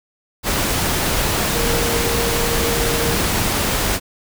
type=tone in noise; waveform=sine; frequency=467.1 Hz; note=A#4; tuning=3 cents sharp; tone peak=-23 dBFS; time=1.52-3.2 s; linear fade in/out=50 ms; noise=pink; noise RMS=-19 dBFS; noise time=0.43-4 s; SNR=-7 dB; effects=none